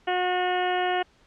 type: harmonic tone with a mistuned harmonic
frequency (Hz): 362.6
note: F#4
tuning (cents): -35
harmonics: 1 / 2 / 3 / 4 / 5 / 6 / 7 / 8 / 9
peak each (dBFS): -28 / -25 / -37 / -34 / -33 / -39 / -41 / -35 / -45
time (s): 0.07-1.03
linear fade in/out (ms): 10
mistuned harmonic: 9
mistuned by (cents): -17
effects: pink hiss -60 dBFS RMS until 1.26 s + low-pass 5000 Hz 12 dB/octave